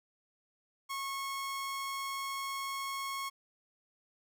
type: tone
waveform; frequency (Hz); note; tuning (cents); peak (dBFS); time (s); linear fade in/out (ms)
sawtooth; 1094; C#6; -23; -32; 0.89-3.3; 20
effects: none